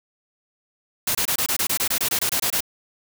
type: noise bursts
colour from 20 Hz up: white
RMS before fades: -22 dBFS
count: 15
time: 1.07-2.606 s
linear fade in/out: 5 ms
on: 80 ms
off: 24 ms
effects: none